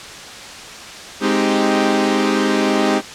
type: chord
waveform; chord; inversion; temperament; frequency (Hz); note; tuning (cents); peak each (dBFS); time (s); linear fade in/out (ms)
sawtooth; Ab major seventh; none; equal; 207.7 / 261.6 / 311.1 / 392; Ab3 / C4 / Eb4 / G4; 0 / 0 / 0 / 0; -16; 1.2-3.02; 50
effects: white hiss -33 dBFS RMS until 3.14 s + low-pass 6000 Hz 12 dB/octave